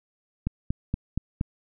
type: click train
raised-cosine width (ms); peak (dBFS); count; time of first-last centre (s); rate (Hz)
5; -13; 5; 0.47-1.411; 4.25
effects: none